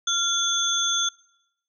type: tone cluster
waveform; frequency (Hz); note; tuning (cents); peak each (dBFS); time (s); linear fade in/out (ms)
sine; 1385 / 3446 / 6310; F6 / A7 / G8; -15 / -37 / +10; -28 / -23 / -26; 0.07-1.09; 5
effects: noise-tail reverb RT60 0.8 s tail -23 dB re dry